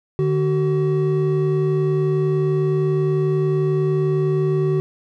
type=tone pair together; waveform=triangle; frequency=149.7 / 378.1 Hz; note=D3 / F#4; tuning=+33 / +38 cents; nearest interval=octave + major third; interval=1605 cents; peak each=-17 dBFS; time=0.19-4.8 s; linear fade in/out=0 ms; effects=none